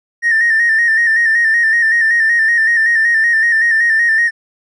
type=tone with vibrato; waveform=triangle; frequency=1827 Hz; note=A#6; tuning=35 cents flat; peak=-6 dBFS; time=0.22-4.31 s; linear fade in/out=50 ms; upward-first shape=square; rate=5.3 Hz; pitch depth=43 cents each way; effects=tanh soft clip ceiling -6 dBFS + resampled to 24000 Hz